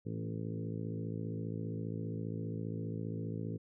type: harmonic tone with a mistuned harmonic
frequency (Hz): 55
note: A1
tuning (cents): 0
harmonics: 2 / 3 / 4 / 5 / 6 / 7 / 8 / 9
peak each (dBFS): -40 / -41 / -46 / -46 / -49 / -51 / -48 / -53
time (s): 0.05-3.58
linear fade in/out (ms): 20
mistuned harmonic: 4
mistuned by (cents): +21
effects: none